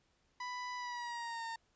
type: tone with pitch glide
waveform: 30% pulse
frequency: 991 to 914 Hz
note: B5 to A#5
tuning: +6 to -34 cents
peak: -37 dBFS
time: 0.4-1.56 s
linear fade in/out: 5 ms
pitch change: -140 cents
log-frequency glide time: 0.76-1.45 s
effects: pink hiss -75 dBFS RMS until 1.75 s + resampled to 16000 Hz